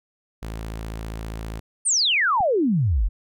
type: tone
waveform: sawtooth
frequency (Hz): 55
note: A1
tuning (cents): 0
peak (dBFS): -26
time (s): 0.42-1.6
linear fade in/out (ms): 10
type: exponential sweep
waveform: sine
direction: down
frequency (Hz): 9397 to 39.56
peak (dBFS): -17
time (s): 1.85-3.09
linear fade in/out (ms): 20
type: click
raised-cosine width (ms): 5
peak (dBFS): -22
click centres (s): 2.406
effects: none